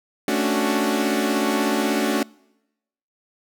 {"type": "chord", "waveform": "sawtooth", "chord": "D major seventh", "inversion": "second", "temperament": "equal", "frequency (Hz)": [220, 277.2, 293.7, 370], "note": ["A3", "C#4", "D4", "F#4"], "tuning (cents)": [0, 0, 0, 0], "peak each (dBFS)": -21, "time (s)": [0.28, 2.23], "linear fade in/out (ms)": 2, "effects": ["noise-tail reverb RT60 0.9 s tail -25 dB re dry"]}